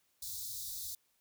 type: band-stop noise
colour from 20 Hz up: white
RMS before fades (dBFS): -42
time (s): 0.22-0.95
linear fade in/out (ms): 5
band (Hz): 120 to 3600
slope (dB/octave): 96
effects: white hiss -75 dBFS RMS until 1.2 s